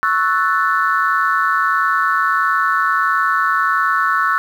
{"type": "chord", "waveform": "sine", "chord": "F# minor seventh", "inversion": "second", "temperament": "equal", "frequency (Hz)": [1108.7, 1318.5, 1480, 1760], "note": ["C#6", "E6", "F#6", "A6"], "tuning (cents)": [0, 0, 0, 0], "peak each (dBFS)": [-18, -17, -18, -22], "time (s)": [0.03, 4.38], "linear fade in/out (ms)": 0, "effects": ["tanh soft clip ceiling -4 dBFS", "7-bit"]}